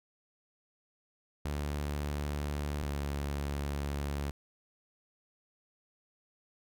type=tone pair in turn; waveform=sawtooth; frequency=73 / 71.33 Hz; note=D2 / D2; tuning=-10 / -50 cents; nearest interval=unison; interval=40 cents; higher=first; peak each=-29 / -29 dBFS; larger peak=neither; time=1.45-2.83 / 2.83-4.31 s; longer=second; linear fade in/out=5 ms; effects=none